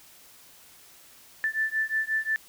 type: beating tone pair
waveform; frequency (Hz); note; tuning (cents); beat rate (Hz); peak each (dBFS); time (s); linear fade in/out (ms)
sine; 1760 / 1765.6; A6 / A6; 0 / +5; 5.6; -28; 1.44-2.36; 0
effects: white hiss -53 dBFS RMS until 2.48 s